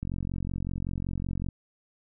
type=click train; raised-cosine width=5 ms; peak=-20 dBFS; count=67; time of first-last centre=0.03-1.487 s; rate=45.3 Hz; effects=none